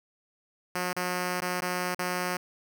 5% pulse tone with dropouts, 180 Hz, F#3, 47 cents flat, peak -17 dBFS, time 0.75-2.37 s, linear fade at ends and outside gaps 5 ms, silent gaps 0.931-0.964 / 1.406-1.419 / 1.607-1.62 / 1.947-1.99 s, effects none

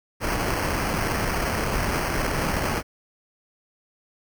pink noise with sample-and-hold, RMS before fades -25 dBFS, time 0.2-2.83 s, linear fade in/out 50 ms, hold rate 3675 Hz, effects none

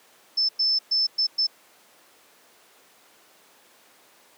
sine tone bursts at uneven times, 5274 Hz, E8, in tune, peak -19 dBFS, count 5, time 0.37-0.49 / 0.59-0.79 / 0.91-1.07 / 1.18-1.27 / 1.38-1.47 s, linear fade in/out 10 ms, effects pink hiss -55 dBFS RMS until 4.37 s + high-pass 400 Hz 12 dB/octave

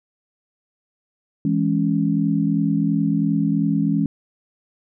sine chord, C# minor, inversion first, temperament equal, 164.81 / 207.7 / 277.2 Hz, E3 / G#3 / C#4, 0 / 0 / 0 cents, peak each -21 dBFS, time 1.45-4.06 s, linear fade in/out 2 ms, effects none

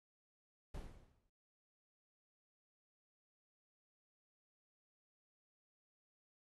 brown noise with exponential decay, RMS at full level -44 dBFS, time 0.74-1.3 s, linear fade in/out 5 ms, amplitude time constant 120 ms, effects AAC 32 kbps

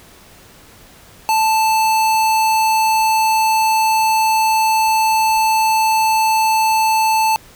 square tone, 880 Hz, A5, in tune, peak -13 dBFS, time 1.29-7.36 s, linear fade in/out 0 ms, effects pink hiss -44 dBFS RMS until 7.55 s

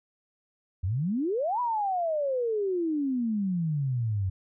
sine exponential two-way sweep, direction up then down, 83.3 to 1000 to 91.5 Hz, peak -25 dBFS, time 0.83-4.3 s, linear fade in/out 10 ms, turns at 1.6 s, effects none

